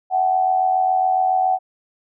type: tone with amplitude modulation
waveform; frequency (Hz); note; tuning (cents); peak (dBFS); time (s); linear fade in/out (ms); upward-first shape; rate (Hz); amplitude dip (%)
sine; 750; F#5; +23; -12; 0.1-1.59; 50; sine; 87.2; 60
effects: none